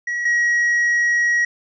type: tone pair in turn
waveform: triangle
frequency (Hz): 1917 / 1903.8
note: A#6 / A#6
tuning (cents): +48 / +36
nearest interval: unison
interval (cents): 12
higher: first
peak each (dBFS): -19 / -13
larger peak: second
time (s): 0.07-0.25 / 0.25-1.45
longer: second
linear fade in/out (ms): 5
effects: resampled to 16000 Hz